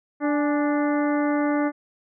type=harmonic tone with a mistuned harmonic; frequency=293.7 Hz; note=D4; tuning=in tune; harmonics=1 / 2 / 3 / 4 / 5 / 6 / 7; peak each=-21 / -27 / -31 / -33 / -35 / -37 / -38 dBFS; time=0.2-1.72 s; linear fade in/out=50 ms; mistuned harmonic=3; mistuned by=-60 cents; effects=none